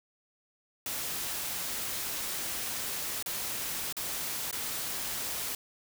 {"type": "noise with dropouts", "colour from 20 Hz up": "white", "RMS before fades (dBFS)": -35, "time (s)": [0.86, 5.55], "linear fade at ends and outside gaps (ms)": 2, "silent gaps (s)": [[3.226, 3.26], [3.926, 3.967], [4.512, 4.527]], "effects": []}